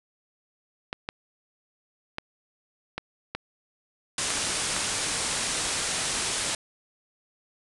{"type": "clicks", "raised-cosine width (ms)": 0.3, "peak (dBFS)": -14, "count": 7, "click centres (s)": [0.929, 1.089, 2.184, 2.98, 3.35, 4.304, 4.765]}
{"type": "low-pass noise", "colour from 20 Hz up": "white", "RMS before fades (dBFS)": -29, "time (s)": [4.18, 6.55], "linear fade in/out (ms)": 2, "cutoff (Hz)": 10000, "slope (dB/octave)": 96}
{"effects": []}